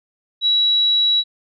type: tone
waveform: sine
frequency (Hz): 3900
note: B7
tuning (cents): -23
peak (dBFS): -13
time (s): 0.41-1.24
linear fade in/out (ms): 50
effects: none